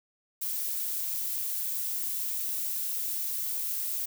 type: noise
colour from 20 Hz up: violet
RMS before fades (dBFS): -32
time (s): 0.41-4.06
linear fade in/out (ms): 10
effects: none